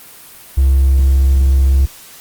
triangle tone with hard clipping, 67 Hz, C2, 42 cents sharp, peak -8 dBFS, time 0.57-1.86 s, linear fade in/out 10 ms, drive 4 dB, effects white hiss -38 dBFS RMS until 2.2 s + Opus 32 kbps

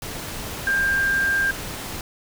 sine tone in noise, 1593 Hz, G6, 27 cents sharp, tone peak -18 dBFS, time 0.67-1.51 s, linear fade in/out 2 ms, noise pink, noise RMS -32 dBFS, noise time 0.02-2.01 s, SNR +11 dB, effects none

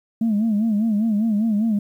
sine tone with vibrato, 216.2 Hz, A3, 30 cents flat, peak -15 dBFS, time 0.21-1.79 s, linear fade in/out 5 ms, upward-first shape sine, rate 5 Hz, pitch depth 110 cents each way, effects tanh soft clip ceiling -14 dBFS + 9-bit

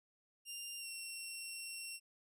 15% pulse tone with pitch glide, 2792 to 2728 Hz, F7 to F7, -1 to -41 cents, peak -37 dBFS, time 0.45-2 s, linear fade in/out 50 ms, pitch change -40 cents, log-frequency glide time 0.78-0.87 s, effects none

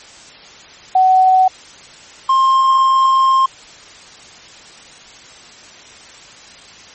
sine / triangle tone pair in turn, 750 / 1060.7 Hz, F#5 / C6, +23 / +23 cents, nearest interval tritone, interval 600 cents, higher second, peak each -7 dBFS, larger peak neither, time 0.95-1.48 / 2.29-3.46 s, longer second, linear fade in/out 5 ms, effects white hiss -39 dBFS RMS until 6.94 s + MP3 32 kbps

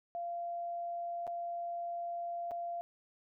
sine tone with dropouts, 690 Hz, F5, 21 cents flat, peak -36 dBFS, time 0.15-2.81 s, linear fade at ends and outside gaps 0 ms, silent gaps 1.268-1.276 / 2.51-2.516 s, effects none

